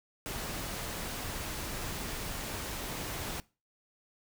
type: noise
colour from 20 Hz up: pink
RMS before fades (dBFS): -38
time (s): 0.26-3.4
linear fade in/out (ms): 0
effects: noise-tail reverb RT60 0.3 s tail -21 dB re dry